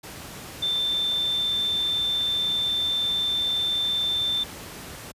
sine tone in noise, 3558 Hz, A7, 19 cents sharp, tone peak -22 dBFS, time 0.62-4.44 s, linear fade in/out 10 ms, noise pink, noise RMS -39 dBFS, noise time 0.03-5.12 s, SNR +14 dB, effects high-pass 60 Hz 12 dB/octave + resampled to 32000 Hz

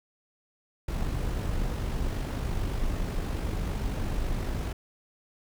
brown noise with amplitude modulation, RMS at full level -28 dBFS, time 0.88-4.73 s, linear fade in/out 5 ms, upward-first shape sine, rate 49.1 Hz, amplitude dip 35%, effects none

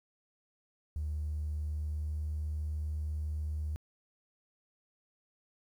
triangle tone with pitch glide, 75.6 to 76.17 Hz, D#2 to D#2, -49 to -36 cents, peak -29 dBFS, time 0.96-3.76 s, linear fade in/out 0 ms, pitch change +13 cents, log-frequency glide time 1.72-2.21 s, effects tanh soft clip ceiling -30 dBFS + 11-bit

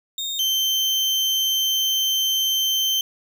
35% pulse tone pair in turn, 3683 / 3109 Hz, A#7 / G7, -22 / -15 cents, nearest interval minor third, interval 293 cents, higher first, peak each -23 / -17 dBFS, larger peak second, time 0.18-0.39 / 0.39-3.01 s, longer second, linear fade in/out 2 ms, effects none

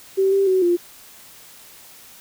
sine tone with pitch steps, 385.6 / 392.4 / 375 / 348.9 Hz, G4 / G4 / F#4 / F4, -28 / +2 / +23 / -2 cents, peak -14 dBFS, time 0.17-0.77 s, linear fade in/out 20 ms, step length 150 ms, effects white hiss -45 dBFS RMS until 2.2 s

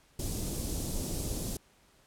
pink band-stop noise, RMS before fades -34 dBFS, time 0.19-1.57 s, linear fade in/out 5 ms, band 420 to 6300 Hz, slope 12 dB/octave, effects pink hiss -64 dBFS RMS until 2.06 s + low-pass 12000 Hz 12 dB/octave

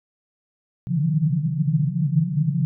pink band-pass noise, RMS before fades -21 dBFS, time 0.87-2.65 s, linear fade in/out 0 ms, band 140 to 170 Hz, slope 96 dB/octave, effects none

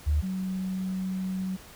sine tone pair in turn, 74.7 / 187.69 Hz, D2 / F#3, +30 / +25 cents, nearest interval octave + major third, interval 1595 cents, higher second, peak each -21 / -28 dBFS, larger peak first, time 0.06-0.22 / 0.22-1.57 s, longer second, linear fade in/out 20 ms, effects pink hiss -49 dBFS RMS until 1.75 s

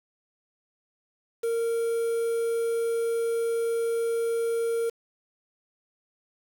triangle tone with quantisation, 461.7 Hz, A#4, 17 cents flat, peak -22 dBFS, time 1.43-4.9 s, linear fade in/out 10 ms, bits 7, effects none

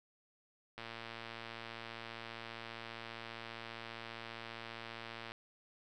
click train, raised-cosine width 0.3 ms, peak -29 dBFS, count 523, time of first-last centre 0.78-5.319 s, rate 115 Hz, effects none

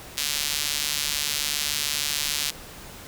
sawtooth tone with high-pass filter, 146.83 Hz, D3, in tune, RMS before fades -27 dBFS, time 0.17-2.51 s, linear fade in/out 10 ms, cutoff 3700 Hz, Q 1, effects pink hiss -42 dBFS RMS until 3.07 s

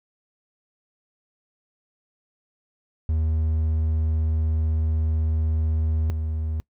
triangle tone pair in turn, 79 / 78.69 Hz, D#2 / D#2, +27 / +20 cents, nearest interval unison, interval 7 cents, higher first, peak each -18 / -22 dBFS, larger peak first, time 3.09-6.1 / 6.1-6.6 s, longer first, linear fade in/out 0 ms, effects noise-tail reverb RT60 0.1 s tail -23 dB re dry

